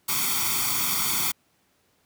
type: noise with comb filter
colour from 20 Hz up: white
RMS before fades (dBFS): -25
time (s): 0.08-1.32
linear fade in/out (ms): 10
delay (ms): 0.88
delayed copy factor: +0.9
effects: pink hiss -66 dBFS RMS until 2.05 s + high-pass 100 Hz 12 dB/octave